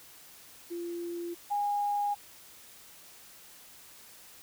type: tone pair in turn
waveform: sine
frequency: 344.4 / 819.1 Hz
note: F4 / G#5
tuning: -24 / -24 cents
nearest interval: octave + minor third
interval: 1500 cents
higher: second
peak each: -34 / -27 dBFS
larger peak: second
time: 0.7-1.35 / 1.5-2.15 s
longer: neither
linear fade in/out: 20 ms
effects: white hiss -53 dBFS RMS until 4.42 s